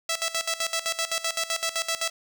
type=tone with tremolo; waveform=5% pulse; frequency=659 Hz; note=E5; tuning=1 cent flat; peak=-13 dBFS; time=0.09-2.1 s; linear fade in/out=5 ms; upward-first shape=square; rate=7.8 Hz; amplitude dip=80%; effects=none